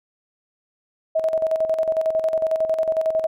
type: tone with tremolo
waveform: sine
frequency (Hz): 640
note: D#5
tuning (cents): +49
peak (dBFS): -16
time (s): 1.15-3.27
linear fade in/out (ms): 10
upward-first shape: square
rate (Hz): 11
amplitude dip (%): 60
effects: none